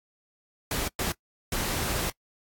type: noise bursts at uneven times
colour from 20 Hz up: pink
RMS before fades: -29 dBFS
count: 3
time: 0.71-0.88 / 0.99-1.12 / 1.52-2.1 s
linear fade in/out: 2 ms
effects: noise-tail reverb RT60 0.1 s tail -25 dB re dry + AAC 64 kbps